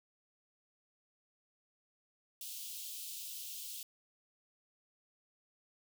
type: high-pass noise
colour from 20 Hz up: white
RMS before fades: -45 dBFS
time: 2.41-3.83 s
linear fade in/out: 2 ms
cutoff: 2800 Hz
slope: 48 dB/octave
effects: none